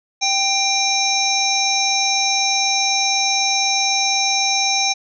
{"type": "harmonic tone with a mistuned harmonic", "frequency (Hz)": 784, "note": "G5", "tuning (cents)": 0, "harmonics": [1, 3, 5, 7, 8], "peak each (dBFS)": [-22, -22, -22, -22, -22], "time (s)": [0.21, 4.94], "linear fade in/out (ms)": 20, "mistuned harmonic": 3, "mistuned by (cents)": 25, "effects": []}